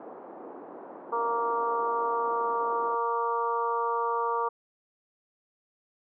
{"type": "band-pass noise", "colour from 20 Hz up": "pink", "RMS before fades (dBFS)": -44, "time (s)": [0, 2.95], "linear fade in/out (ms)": 2, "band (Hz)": [290, 1000], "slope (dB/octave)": 24}
{"type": "harmonic tone", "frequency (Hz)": 233.1, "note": "A#3", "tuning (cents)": 0, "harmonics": [2, 3, 4, 5, 6], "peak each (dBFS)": [-31, -40, -29, -30, -43], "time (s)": [1.12, 4.49], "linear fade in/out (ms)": 10}
{"effects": []}